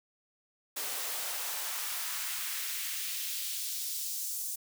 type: noise with high-pass filter sweep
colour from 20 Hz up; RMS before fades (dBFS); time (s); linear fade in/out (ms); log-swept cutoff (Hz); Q
white; -36; 0.76-4.56; 10; 410 to 7400; 1.1
effects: none